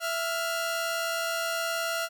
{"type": "tone pair together", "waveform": "sawtooth", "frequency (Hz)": [664.5, 1408], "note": ["E5", "F6"], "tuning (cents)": [14, 14], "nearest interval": "octave + minor second", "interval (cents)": 1300, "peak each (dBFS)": -27, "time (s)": [0, 2.09], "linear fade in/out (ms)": 50, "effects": []}